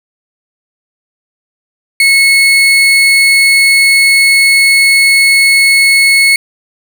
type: tone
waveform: 35% pulse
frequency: 2192 Hz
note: C#7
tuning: 20 cents flat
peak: -3 dBFS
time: 2-6.36 s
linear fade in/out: 2 ms
effects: none